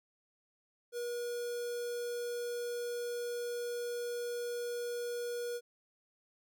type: tone with notch filter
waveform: square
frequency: 480 Hz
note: B4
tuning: 49 cents flat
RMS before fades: -38 dBFS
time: 0.92-5.61 s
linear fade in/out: 50 ms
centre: 2100 Hz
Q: 1
effects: none